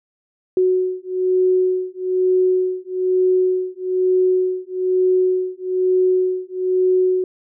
sine beating tone pair, 368.9 / 370 Hz, F#4 / F#4, -5 / 0 cents, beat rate 1.1 Hz, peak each -18 dBFS, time 0.57-7.24 s, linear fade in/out 2 ms, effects none

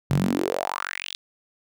sawtooth tone with high-pass filter sweep, 46.25 Hz, F#1, in tune, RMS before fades -26 dBFS, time 0.1-1.15 s, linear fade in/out 0 ms, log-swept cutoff 120 to 3800 Hz, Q 5.2, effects none

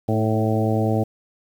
harmonic tone with a mistuned harmonic, 110 Hz, A2, in tune, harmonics 1 / 2 / 3 / 4 / 5 / 6 / 7, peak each -21 / -24 / -26 / -27 / -28 / -29 / -29 dBFS, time 0.08-1.04 s, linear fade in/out 10 ms, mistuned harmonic 3, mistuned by -25 cents, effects 8-bit

